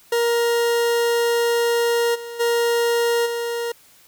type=tone with level steps; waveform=40% pulse; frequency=470 Hz; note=A#4; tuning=14 cents sharp; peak=-16 / -30 / -16 / -22 dBFS; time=0.12-3.72 s; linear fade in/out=5 ms; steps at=2.14 / 2.39 / 3.25 s; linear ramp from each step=20 ms; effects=white hiss -52 dBFS RMS until 4.07 s